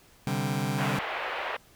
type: chord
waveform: sawtooth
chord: C suspended second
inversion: none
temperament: just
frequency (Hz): 130.81 / 147.16 / 196.22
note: C3 / D3 / G3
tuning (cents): 0 / +4 / +2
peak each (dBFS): -27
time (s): 0.27-0.99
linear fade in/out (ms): 2
type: band-pass noise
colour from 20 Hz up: pink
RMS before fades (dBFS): -33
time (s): 0.78-1.57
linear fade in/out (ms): 10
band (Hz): 530 to 2800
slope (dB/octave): 24
effects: pink hiss -58 dBFS RMS until 1.75 s